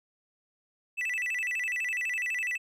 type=tone with vibrato; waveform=triangle; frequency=2277 Hz; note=C#7; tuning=46 cents sharp; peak=-27 dBFS; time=0.97-2.58 s; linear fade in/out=20 ms; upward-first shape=square; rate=12 Hz; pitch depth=250 cents each way; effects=none